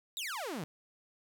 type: exponential sweep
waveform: sawtooth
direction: down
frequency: 3984 to 139.5 Hz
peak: -33 dBFS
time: 0.17-0.64 s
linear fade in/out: 0 ms
effects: none